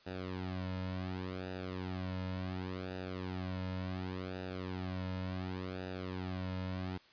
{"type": "tone with flanger", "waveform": "sawtooth", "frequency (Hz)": 92.5, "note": "F#2", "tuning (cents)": 0, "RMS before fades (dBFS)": -40, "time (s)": [0.06, 6.98], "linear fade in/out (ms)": 10, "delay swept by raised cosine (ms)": [0.92, 2.62], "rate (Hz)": 0.69, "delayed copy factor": -0.8, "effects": ["white hiss -63 dBFS RMS until 7.12 s", "resampled to 11025 Hz"]}